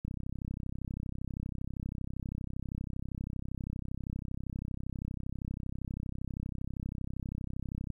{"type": "click train", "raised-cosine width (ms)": 5, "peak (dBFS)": -25, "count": 257, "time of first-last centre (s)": [0.05, 7.903], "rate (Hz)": 32.6, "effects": ["11-bit"]}